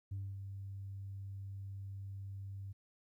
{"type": "tone with ADSR envelope", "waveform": "sine", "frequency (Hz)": 98, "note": "G2", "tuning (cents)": 0, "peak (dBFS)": -36, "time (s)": [0.11, 2.73], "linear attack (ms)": 10, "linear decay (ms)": 240, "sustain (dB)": -6, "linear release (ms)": 14, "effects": ["tanh soft clip ceiling -36 dBFS", "13-bit"]}